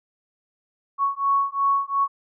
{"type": "beating tone pair", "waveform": "sine", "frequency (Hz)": [1108.7, 1111.5], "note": ["C#6", "C#6"], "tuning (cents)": [0, 4], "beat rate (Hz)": 2.8, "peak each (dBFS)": -22, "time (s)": [0.98, 2.08], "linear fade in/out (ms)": 50, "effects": []}